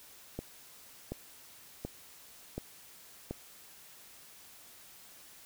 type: click train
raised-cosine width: 2 ms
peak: -23 dBFS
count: 5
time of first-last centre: 0.39-3.31 s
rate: 1.37 Hz
effects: white hiss -55 dBFS RMS until 5.45 s